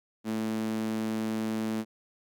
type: tone with high-pass filter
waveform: sawtooth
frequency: 110 Hz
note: A2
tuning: in tune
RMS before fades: -31 dBFS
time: 0.24-1.85 s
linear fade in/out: 50 ms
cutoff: 240 Hz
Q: 3.7
effects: none